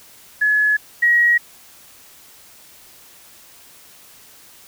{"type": "tone pair in turn", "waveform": "sine", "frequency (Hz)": [1701, 1901.6], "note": ["G#6", "A#6"], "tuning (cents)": [41, 34], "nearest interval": "major second", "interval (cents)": 193, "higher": "second", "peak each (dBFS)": [-13, -11], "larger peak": "second", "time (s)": [[0.41, 0.77], [1.02, 1.38]], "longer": "neither", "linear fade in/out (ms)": 10, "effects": ["white hiss -46 dBFS RMS until 4.67 s"]}